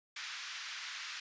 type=band-pass noise; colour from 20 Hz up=pink; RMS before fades=-44 dBFS; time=0.16-1.2 s; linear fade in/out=5 ms; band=1400 to 6000 Hz; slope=24 dB/octave; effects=resampled to 16000 Hz